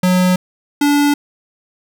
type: tone pair in turn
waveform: square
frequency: 182.5 / 288.9 Hz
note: F#3 / D4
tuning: -24 / -28 cents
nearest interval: minor sixth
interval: 796 cents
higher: second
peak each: -11 dBFS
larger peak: neither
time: 0.03-0.36 / 0.81-1.14 s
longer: neither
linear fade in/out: 5 ms
effects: none